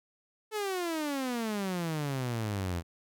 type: exponential sweep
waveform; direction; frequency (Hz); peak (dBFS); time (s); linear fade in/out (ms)
sawtooth; down; 440 to 82.41; -27; 0.51-2.83; 50
effects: none